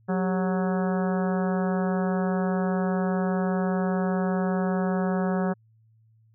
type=harmonic tone with a mistuned harmonic; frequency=185 Hz; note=F#3; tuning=in tune; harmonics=1 / 2 / 3 / 4 / 5 / 6 / 7 / 8 / 9; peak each=-24 / -31 / -32 / -34 / -39 / -41 / -40 / -42 / -42 dBFS; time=0.08-5.54 s; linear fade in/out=20 ms; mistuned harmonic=2; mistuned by=+110 cents; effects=added 111 Hz sine -57 dBFS peak until 6.34 s